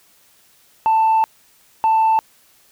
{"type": "tone bursts at uneven times", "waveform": "sine", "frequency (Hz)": 886, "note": "A5", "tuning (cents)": 12, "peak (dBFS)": -10, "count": 2, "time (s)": [[0.86, 1.24], [1.84, 2.19]], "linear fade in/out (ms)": 0, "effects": ["tanh soft clip ceiling -10 dBFS", "white hiss -54 dBFS RMS until 2.71 s"]}